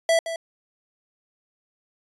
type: tone with echo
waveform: square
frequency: 660 Hz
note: E5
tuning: 2 cents sharp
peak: -17 dBFS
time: 0.09-0.19 s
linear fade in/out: 2 ms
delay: 170 ms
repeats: 1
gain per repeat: -11 dB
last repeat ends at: 0.36 s
effects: resampled to 24000 Hz